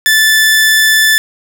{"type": "tone", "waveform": "sawtooth", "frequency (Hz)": 1752, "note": "A6", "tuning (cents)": -8, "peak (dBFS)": -3, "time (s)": [0.06, 1.18], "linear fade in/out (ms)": 0, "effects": []}